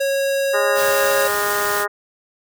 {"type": "tone", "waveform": "square", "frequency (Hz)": 549, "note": "C#5", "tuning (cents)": -17, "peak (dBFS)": -18, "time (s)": [0, 1.28], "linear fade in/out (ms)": 10}
{"type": "harmonic tone", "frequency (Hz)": 205.1, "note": "G#3", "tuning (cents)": -21, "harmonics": [2, 3, 4, 5, 6, 7, 8, 9], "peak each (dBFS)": [-25, -28, -29, -28, -25, -26, -32, -27], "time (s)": [0.53, 1.88], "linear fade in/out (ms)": 20}
{"type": "noise", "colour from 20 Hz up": "white", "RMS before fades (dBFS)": -26, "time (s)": [0.74, 1.86], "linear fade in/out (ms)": 50}
{"effects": []}